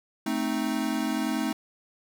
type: chord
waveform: square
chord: A diminished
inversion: none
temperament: equal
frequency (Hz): 220 / 261.6 / 311.1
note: A3 / C4 / Eb4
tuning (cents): 0 / 0 / 0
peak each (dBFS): -31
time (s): 0.26-1.53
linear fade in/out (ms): 5
effects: none